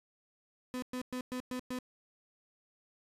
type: tone bursts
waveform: 35% pulse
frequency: 252.2 Hz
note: B3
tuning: 36 cents sharp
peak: -34 dBFS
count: 6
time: 0.74-1.788 s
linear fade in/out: 0 ms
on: 83 ms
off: 110 ms
effects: resampled to 32000 Hz